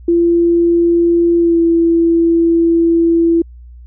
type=tone with pitch glide; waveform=sine; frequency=341 to 334.4 Hz; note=F4 to E4; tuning=-41 to +25 cents; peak=-8 dBFS; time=0.08-3.42 s; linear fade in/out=5 ms; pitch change=-34 cents; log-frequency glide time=1.38-1.59 s; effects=added 60 Hz sine -33 dBFS peak until 3.86 s